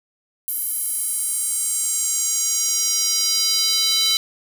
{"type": "tone with high-pass filter sweep", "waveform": "square", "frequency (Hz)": 439.4, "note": "A4", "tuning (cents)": -2, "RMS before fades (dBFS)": -21, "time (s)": [0.48, 4.17], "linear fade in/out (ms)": 0, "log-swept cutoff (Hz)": [12000, 3900], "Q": 3.5, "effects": []}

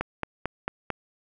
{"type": "click train", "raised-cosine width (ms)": 0.5, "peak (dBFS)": -12, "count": 5, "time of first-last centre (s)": [0.01, 0.903], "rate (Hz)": 4.48, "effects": []}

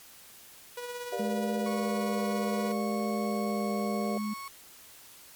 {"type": "tone with tremolo", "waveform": "sawtooth", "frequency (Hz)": 487.1, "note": "B4", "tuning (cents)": -24, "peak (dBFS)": -31, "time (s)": [0.77, 2.72], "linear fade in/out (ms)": 5, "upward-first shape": "sine", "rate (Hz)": 17, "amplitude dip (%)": 40}
{"type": "chord", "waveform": "sine", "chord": "G minor seventh", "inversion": "none", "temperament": "just", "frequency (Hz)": [392, 470.4, 588, 705.6], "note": ["G4", "Bb4", "D5", "F5"], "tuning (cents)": [0, 16, 2, 18], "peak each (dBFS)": -37, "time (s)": [1.12, 4.18], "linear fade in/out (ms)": 5}
{"type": "tone with vibrato", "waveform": "sine", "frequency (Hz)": 210, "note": "G#3", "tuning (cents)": 19, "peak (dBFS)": -30, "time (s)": [1.19, 4.34], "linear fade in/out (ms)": 10, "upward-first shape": "triangle", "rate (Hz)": 0.68, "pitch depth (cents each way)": 22}
{"type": "tone", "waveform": "35% pulse", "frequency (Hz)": 1103, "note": "C#6", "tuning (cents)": -9, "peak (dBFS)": -37, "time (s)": [1.66, 4.48], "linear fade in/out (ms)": 2}
{"effects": ["white hiss -52 dBFS RMS until 5.35 s", "MP3 96 kbps"]}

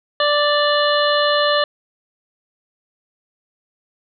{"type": "harmonic tone", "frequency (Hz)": 587.3, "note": "D5", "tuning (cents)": 0, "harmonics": [1, 2, 3, 5, 6, 7], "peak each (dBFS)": [-17, -20, -22, -24, -25, -25], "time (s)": [0.2, 1.64], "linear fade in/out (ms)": 2, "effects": []}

